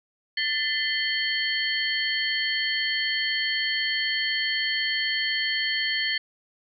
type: tone cluster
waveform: sine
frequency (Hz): 1771 / 2043 / 3131 / 4393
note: A6 / C7 / G7 / C#8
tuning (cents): +11 / -42 / -3 / -16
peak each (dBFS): -29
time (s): 0.37-6.18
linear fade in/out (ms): 5
effects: none